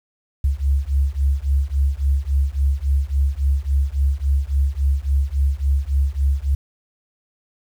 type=beating tone pair; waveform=sine; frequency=67.4 / 71 Hz; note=C#2 / C#2; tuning=-48 / +42 cents; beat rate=3.6 Hz; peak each=-19 dBFS; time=0.44-6.55 s; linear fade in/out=5 ms; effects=8-bit